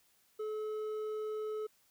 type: tone with hard clipping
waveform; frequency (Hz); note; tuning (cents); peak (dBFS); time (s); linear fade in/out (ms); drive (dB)
sine; 430.1; A4; -39; -37; 0.39-1.67; 10; 5
effects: white hiss -70 dBFS RMS until 1.9 s